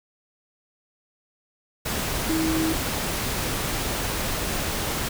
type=tone in noise; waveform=sine; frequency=320 Hz; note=D#4; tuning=49 cents sharp; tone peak=-22 dBFS; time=2.29-2.73 s; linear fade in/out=10 ms; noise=pink; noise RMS=-27 dBFS; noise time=1.85-5.09 s; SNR=+2 dB; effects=none